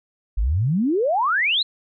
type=exponential sweep; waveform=sine; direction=up; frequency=45.64 to 4186 Hz; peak=-17 dBFS; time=0.37-1.63 s; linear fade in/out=10 ms; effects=none